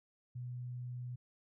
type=tone; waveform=sine; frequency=123.6 Hz; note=B2; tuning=2 cents sharp; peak=-40 dBFS; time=0.35-1.16 s; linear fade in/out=10 ms; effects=none